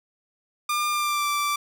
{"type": "tone with pitch glide", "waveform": "sawtooth", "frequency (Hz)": [1201, 1169.5], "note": ["D6", "D6"], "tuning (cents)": [38, -8], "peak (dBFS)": -19, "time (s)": [0.69, 1.56], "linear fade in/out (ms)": 5, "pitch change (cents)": -46, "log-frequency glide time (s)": [0.89, 1.29], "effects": []}